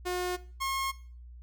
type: tone pair in turn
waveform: sawtooth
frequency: 360 / 1078.8 Hz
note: F#4 / C#6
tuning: -47 / -47 cents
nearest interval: octave + perfect fifth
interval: 1900 cents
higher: second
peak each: -26 dBFS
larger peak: neither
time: 0.05-0.37 / 0.6-0.92 s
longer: neither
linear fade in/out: 20 ms
effects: noise-tail reverb RT60 0.4 s tail -17 dB re dry + added 60 Hz sine -45 dBFS peak until 1.42 s